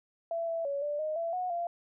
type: tone with pitch steps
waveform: sine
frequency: 669 / 663 / 563 / 587 / 619 / 670 / 730 / 689 Hz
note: E5 / E5 / C#5 / D5 / D#5 / E5 / F#5 / F5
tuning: +25 / +10 / +27 / -1 / -9 / +28 / -24 / -24 cents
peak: -30 dBFS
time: 0.31-1.67 s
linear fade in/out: 2 ms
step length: 170 ms
effects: none